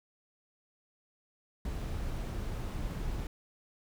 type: noise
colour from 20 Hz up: brown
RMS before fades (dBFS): -36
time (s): 1.65-3.27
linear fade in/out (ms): 2
effects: none